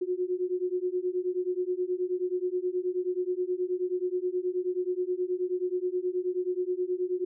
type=beating tone pair; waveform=sine; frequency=358.4 / 367.8 Hz; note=F4 / F#4; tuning=+45 / -10 cents; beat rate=9.4 Hz; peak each=-30 dBFS; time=0.01-7.25 s; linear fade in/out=10 ms; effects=none